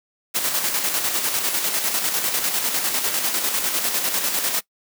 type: noise with tremolo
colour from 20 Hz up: white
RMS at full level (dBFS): -21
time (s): 0.34-4.61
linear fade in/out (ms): 20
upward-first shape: square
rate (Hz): 10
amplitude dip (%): 40
effects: noise-tail reverb RT60 0.1 s tail -22 dB re dry + high-pass 200 Hz 12 dB/octave